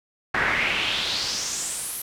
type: noise with band-pass filter sweep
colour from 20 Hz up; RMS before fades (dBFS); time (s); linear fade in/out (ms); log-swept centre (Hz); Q
brown; -26; 0.34-2.02; 5; 1600 to 12000; 3.5
effects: none